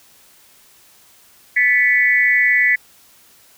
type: tone with amplitude modulation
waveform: sine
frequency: 1983 Hz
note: B6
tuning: 7 cents sharp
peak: -7 dBFS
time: 1.56-2.76 s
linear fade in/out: 10 ms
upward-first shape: sine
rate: 239 Hz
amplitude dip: 100%
effects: white hiss -50 dBFS RMS until 3.57 s